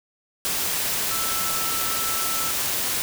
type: tone in noise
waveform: sine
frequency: 1323 Hz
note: E6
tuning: 6 cents sharp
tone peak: -31 dBFS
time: 1.11-2.51 s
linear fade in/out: 0 ms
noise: white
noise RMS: -25 dBFS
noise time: 0.45-3.02 s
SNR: -9 dB
effects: none